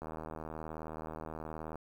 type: click train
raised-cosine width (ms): 1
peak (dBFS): -28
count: 138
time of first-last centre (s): 0.02-1.756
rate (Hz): 78.9
effects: 10-bit